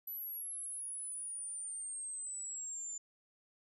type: exponential sweep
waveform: sine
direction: down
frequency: 11980 to 7100 Hz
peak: -40 dBFS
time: 0.07-2.98 s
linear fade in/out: 5 ms
effects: none